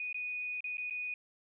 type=tone with dropouts; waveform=sine; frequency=2477 Hz; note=D#7; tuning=8 cents flat; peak=-35 dBFS; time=0-1.14 s; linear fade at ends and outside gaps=2 ms; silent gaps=0.128-0.144 / 0.606-0.642 / 0.771-0.781 / 0.899-0.907 s; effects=none